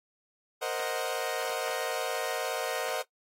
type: chord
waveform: sawtooth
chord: C half-diminished seventh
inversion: third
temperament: equal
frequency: 466.2 / 523.3 / 622.3 / 740 Hz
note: Bb4 / C5 / Eb5 / Gb5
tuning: 0 / 0 / 0 / 0 cents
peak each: -32 dBFS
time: 0.61-3.03 s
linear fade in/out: 20 ms
effects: noise-tail reverb RT60 0.1 s tail -19 dB re dry + AAC 48 kbps